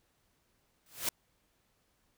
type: noise with exponential growth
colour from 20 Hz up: white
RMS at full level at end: -29 dBFS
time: 0.86-1.09 s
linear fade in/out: 2 ms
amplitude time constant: 50 ms
effects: pink hiss -74 dBFS RMS until 2.17 s